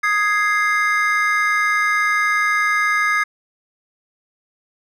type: chord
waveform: triangle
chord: Ab major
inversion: second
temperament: equal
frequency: 1244.5 / 1661.2 / 2093 Hz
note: Eb6 / Ab6 / C7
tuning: 0 / 0 / 0 cents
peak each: -18 dBFS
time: 0.03-3.24 s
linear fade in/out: 10 ms
effects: none